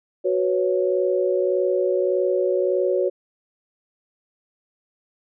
sine chord, F# suspended fourth, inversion none, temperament just, 370 / 493.3 / 555 Hz, F#4 / B4 / C#5, 0 / -2 / +2 cents, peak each -21 / -25 / -22 dBFS, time 0.24-3.1 s, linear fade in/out 20 ms, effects none

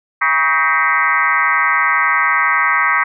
sine tone with frequency modulation, 1568 Hz, G6, in tune, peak -11 dBFS, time 0.21-3.04 s, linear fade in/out 10 ms, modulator 150 Hz, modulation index 3.8, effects none

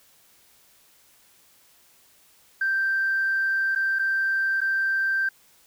sine tone with dropouts, 1568 Hz, G6, in tune, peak -20 dBFS, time 2.61-5.29 s, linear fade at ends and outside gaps 5 ms, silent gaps 3.751-3.758 / 3.988-3.993 / 4.606-4.614 s, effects tanh soft clip ceiling -16 dBFS + white hiss -58 dBFS RMS until 5.66 s

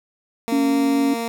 15% pulse tone with pitch glide, 230 to 231.5 Hz, A#3 to A#3, -23 to -12 cents, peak -17 dBFS, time 0.48-1.28 s, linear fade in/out 0 ms, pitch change +11 cents, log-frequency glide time 0.64-0.77 s
sine tone with vibrato, 278 Hz, C#4, 5 cents sharp, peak -16 dBFS, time 0.52-1.14 s, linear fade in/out 5 ms, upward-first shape triangle, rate 5 Hz, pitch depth 9 cents each way
effects none

